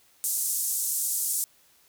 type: band-pass noise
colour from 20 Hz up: pink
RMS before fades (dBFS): -28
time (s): 0.24-1.44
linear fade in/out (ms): 0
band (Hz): 7400 to 14000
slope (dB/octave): 24
effects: white hiss -61 dBFS RMS until 1.88 s